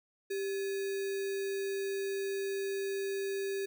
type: tone with sample-and-hold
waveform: sine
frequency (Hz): 392.4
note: G4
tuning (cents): +2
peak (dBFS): -32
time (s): 0.3-3.66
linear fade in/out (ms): 10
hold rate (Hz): 2100
effects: none